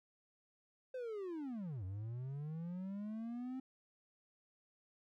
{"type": "linear two-way sweep", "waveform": "triangle", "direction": "down then up", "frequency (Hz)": [523.3, 90.2, 263.9], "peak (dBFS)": -39, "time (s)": [0.94, 3.6], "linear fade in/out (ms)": 5, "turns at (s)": 1.84, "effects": []}